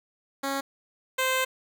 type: tone pair in turn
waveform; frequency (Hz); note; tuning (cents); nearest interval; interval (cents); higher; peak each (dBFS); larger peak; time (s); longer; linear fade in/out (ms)
10% pulse; 274.4 / 519.4; C#4 / C5; -17 / -13; major seventh; 1104; second; -19 / -15; second; 0.43-0.61 / 1.18-1.45; second; 10
effects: none